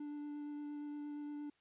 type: tone with vibrato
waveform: triangle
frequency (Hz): 293.7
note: D4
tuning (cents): 0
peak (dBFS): -40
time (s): 0-1.5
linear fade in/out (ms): 5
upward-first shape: sine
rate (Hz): 8.6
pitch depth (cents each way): 9
effects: white hiss -75 dBFS RMS until 1.6 s + resampled to 8000 Hz